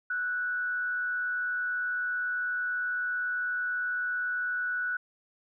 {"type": "tone with frequency modulation", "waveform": "sine", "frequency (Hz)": 1476, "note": "F#6", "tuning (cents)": -5, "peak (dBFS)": -28, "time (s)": [0.1, 4.97], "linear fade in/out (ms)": 5, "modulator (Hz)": 117, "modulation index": 0.37, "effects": []}